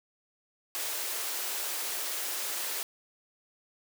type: high-pass noise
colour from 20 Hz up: white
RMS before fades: -34 dBFS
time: 0.75-2.83 s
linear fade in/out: 0 ms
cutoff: 320 Hz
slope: 48 dB/octave
effects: none

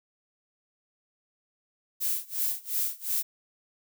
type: noise with tremolo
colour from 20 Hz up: violet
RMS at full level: -27 dBFS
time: 2-3.23 s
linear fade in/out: 20 ms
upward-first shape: sine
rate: 2.8 Hz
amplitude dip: 95%
effects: none

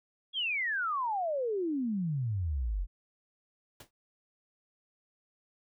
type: exponential sweep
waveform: sine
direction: down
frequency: 3380 to 41.2 Hz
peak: -29 dBFS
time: 0.33-2.87 s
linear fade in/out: 50 ms
type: noise with exponential decay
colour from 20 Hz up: pink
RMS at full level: -44 dBFS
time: 3.8-3.91 s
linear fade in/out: 5 ms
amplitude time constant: 22 ms
effects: none

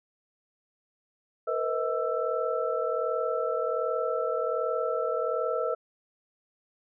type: tone cluster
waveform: sine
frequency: 462.7 / 504 / 638 / 1327 Hz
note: A#4 / B4 / D#5 / E6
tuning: -13 / +35 / +43 / +11 cents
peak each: -31 / -31 / -31 / -33 dBFS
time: 1.47-5.75 s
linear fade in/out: 10 ms
effects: none

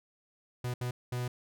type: tone bursts at uneven times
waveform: 45% pulse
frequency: 123.47 Hz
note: B2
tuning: in tune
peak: -32 dBFS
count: 3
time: 0.64-0.74 / 0.81-0.91 / 1.12-1.28 s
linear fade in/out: 5 ms
effects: none

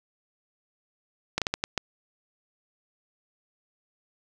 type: slowing click train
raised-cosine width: 0.2 ms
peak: -8 dBFS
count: 6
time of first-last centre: 1.38-1.777 s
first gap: 37 ms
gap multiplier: 1.39
effects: none

